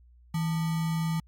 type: tone with sample-and-hold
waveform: sine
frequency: 162.4 Hz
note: E3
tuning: 26 cents flat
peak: -25 dBFS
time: 0.34-1.2 s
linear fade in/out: 5 ms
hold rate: 1050 Hz
effects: added 60 Hz sine -53 dBFS peak until 1.27 s + MP3 64 kbps